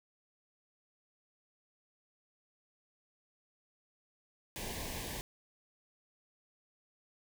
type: band-stop noise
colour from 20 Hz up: pink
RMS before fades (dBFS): -41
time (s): 4.56-5.21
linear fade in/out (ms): 0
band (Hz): 1100 to 1600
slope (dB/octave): 96
effects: none